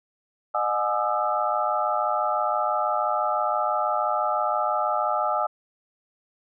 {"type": "tone cluster", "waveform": "sine", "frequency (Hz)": [611, 726, 839, 1212, 1318], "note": ["D#5", "F#5", "G#5", "D#6", "E6"], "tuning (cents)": [-32, -33, 17, -46, -1], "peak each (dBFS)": -28, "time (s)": [0.54, 5.47], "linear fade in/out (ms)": 10, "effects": []}